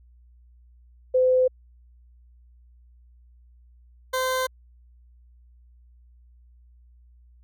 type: tone pair in turn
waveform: sine / 20% pulse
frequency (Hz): 511 / 516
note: C5 / C5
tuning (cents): -41 / -24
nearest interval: unison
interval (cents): 17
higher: second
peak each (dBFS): -16 / -18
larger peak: first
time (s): 1.14-1.48 / 4.13-4.47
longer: neither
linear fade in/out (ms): 10
effects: added 60 Hz sine -51 dBFS peak until 7.43 s

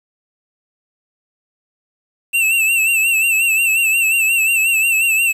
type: tone with vibrato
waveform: square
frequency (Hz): 2677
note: E7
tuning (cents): +26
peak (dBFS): -13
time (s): 2.33-5.33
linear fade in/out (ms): 20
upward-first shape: sine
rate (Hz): 5.6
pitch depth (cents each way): 63
effects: 7-bit

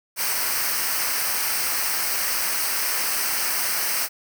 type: noise with comb filter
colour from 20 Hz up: white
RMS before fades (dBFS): -24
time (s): 0.16-4.09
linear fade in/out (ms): 50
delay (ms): 0.28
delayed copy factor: -0.7
effects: none

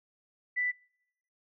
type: tone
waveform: sine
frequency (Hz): 1982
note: B6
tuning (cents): +6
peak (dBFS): -27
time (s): 0.56-0.72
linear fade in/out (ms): 20
effects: noise-tail reverb RT60 0.8 s tail -26 dB re dry

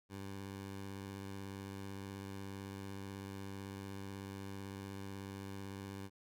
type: tone with vibrato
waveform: 15% pulse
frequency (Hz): 98.1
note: G2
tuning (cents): +2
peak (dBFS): -38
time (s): 0.09-6.1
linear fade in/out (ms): 50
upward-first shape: triangle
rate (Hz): 16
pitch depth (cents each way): 25
effects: none

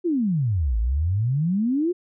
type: exponential two-way sweep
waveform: sine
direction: down then up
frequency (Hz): 370 to 52.6 to 370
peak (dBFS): -19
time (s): 0.04-1.93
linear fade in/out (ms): 20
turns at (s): 0.78
effects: none

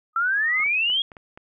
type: tone with exponential growth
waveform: sine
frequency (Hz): 1244.5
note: D#6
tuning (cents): 0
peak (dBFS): -27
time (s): 0.13-0.64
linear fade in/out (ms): 5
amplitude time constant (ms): 110
type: exponential sweep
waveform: sine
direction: up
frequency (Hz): 1327 to 3322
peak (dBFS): -19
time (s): 0.16-1.02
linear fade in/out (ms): 2
type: clicks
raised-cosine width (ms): 0.5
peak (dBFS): -27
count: 6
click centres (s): 0.602 / 0.662 / 0.9 / 1.118 / 1.168 / 1.375
effects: none

